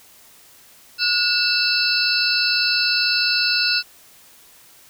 sine tone cluster, 1449 / 2659 / 4070 / 4483 / 5170 Hz, F#6 / E7 / C8 / C#8 / E8, -37 / +14 / -49 / +19 / -34 cents, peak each -23 dBFS, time 0.98-3.83 s, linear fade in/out 50 ms, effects white hiss -49 dBFS RMS until 4.89 s

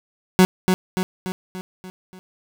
30% pulse tone with echo, 185 Hz, F#3, in tune, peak -7 dBFS, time 0.39-0.45 s, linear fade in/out 0 ms, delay 290 ms, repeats 6, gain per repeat -5 dB, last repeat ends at 2.19 s, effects none

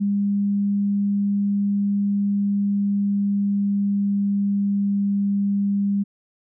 sine tone with pitch glide, 201.6 to 200.4 Hz, G3 to G3, +49 to +38 cents, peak -18 dBFS, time 0-6.04 s, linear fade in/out 20 ms, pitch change -11 cents, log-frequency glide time 2.25-5.16 s, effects none

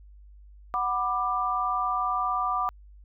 sine chord, B minor, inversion second, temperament just, 740.8 / 987.8 / 1185.3 Hz, F#5 / B5 / D6, +2 / 0 / +16 cents, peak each -30 / -32 / -26 dBFS, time 0.74-2.69 s, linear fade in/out 0 ms, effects added 50 Hz sine -47 dBFS peak until 3.04 s

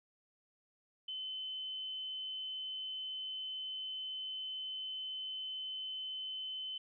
sine tone, 3049 Hz, G7, 49 cents flat, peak -39 dBFS, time 1.08-6.78 s, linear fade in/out 5 ms, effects none

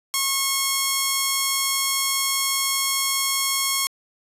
5% pulse tone, 1089 Hz, C#6, 31 cents flat, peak -8 dBFS, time 0.14-3.87 s, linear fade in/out 0 ms, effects resampled to 32000 Hz

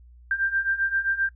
sine beating tone pair, 1577 / 1584.6 Hz, G6 / G6, +10 / +18 cents, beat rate 7.6 Hz, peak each -27 / -24 dBFS, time 0.31-1.29 s, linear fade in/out 2 ms, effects noise-tail reverb RT60 0.1 s tail -21 dB re dry + added 60 Hz sine -47 dBFS peak until 1.35 s

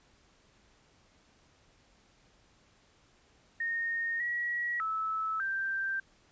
sine tone with pitch steps, 1846 / 1917 / 1305 / 1571 Hz, A#6 / A#6 / E6 / G6, -17 / +48 / -18 / +3 cents, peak -30 dBFS, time 3.6-6 s, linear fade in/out 5 ms, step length 600 ms, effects pink hiss -65 dBFS RMS until 6.31 s + resampled to 16000 Hz

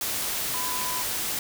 sine tone in noise, 1001 Hz, B5, 23 cents sharp, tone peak -32 dBFS, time 0.54-1.02 s, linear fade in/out 2 ms, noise white, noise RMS -29 dBFS, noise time 0.01-1.39 s, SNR -6 dB, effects none

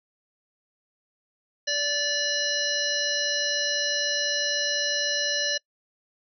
harmonic tone, 582 Hz, D5, 16 cents flat, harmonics 1 / 3 / 5 / 7 / 9 / 10, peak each -32 / -29 / -33 / -29 / -32 / -32 dBFS, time 1.67-5.58 s, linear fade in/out 10 ms, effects noise-tail reverb RT60 0.1 s tail -25 dB re dry

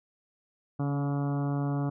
harmonic tone with a mistuned harmonic, 142.5 Hz, C#3, 48 cents sharp, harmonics 1 / 2 / 3 / 4 / 5 / 6 / 7 / 8 / 9 / 10, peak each -28 / -32 / -42 / -43 / -41 / -46 / -49 / -46 / -49 / -52 dBFS, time 0.79-1.9 s, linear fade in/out 10 ms, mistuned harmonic 2, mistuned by -16 cents, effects none

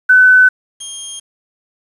sine / 5% pulse tone pair in turn, 1508 / 3222 Hz, F#6 / G7, +32 / +47 cents, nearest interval octave + minor second, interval 1315 cents, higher second, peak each -4 / -15 dBFS, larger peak first, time 0.09-0.49 / 0.8-1.2 s, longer neither, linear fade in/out 10 ms, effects resampled to 24000 Hz + 7-bit

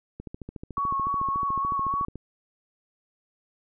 click train, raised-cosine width 3 ms, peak -24 dBFS, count 28, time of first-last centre 0.2-2.157 s, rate 13.8 Hz
sine tone with vibrato, 1108.7 Hz, C#6, in tune, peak -24 dBFS, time 0.77-2.05 s, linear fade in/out 2 ms, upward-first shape square, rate 3.5 Hz, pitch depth 20 cents each way
effects none

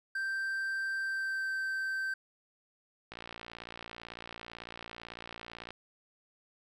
triangle tone with pitch glide, 1568 to 1554.5 Hz, G6 to G6, 0 to -15 cents, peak -30 dBFS, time 0.15-2.14 s, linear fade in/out 5 ms, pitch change -15 cents, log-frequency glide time 1-1.51 s
click train, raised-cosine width 0.3 ms, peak -27 dBFS, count 151, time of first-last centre 3.12-5.706 s, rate 58 Hz
effects none

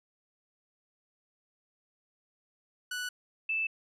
sawtooth / sine tone pair in turn, 1480 / 2637 Hz, F#6 / E7, 0 / 0 cents, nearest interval minor seventh, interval 1000 cents, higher second, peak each -30 / -28 dBFS, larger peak second, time 2.91-3.09 / 3.49-3.67 s, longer neither, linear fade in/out 5 ms, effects low-pass 12000 Hz 12 dB/octave

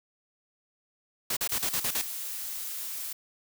white noise bursts, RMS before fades -29 dBFS, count 7, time 1.3-2.016 s, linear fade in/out 5 ms, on 68 ms, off 40 ms
blue noise, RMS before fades -36 dBFS, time 1.49-3.13 s, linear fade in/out 5 ms
effects none

